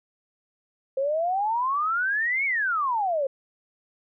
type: exponential two-way sweep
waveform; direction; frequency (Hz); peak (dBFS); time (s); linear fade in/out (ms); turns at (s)
sine; up then down; 523.3 to 2264 to 523.3; -22; 0.97-3.27; 5; 2.45
effects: none